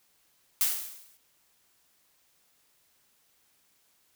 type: noise with exponential decay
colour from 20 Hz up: blue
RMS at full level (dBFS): -23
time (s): 0.61-1.17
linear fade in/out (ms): 0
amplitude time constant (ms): 120
effects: white hiss -68 dBFS RMS until 4.15 s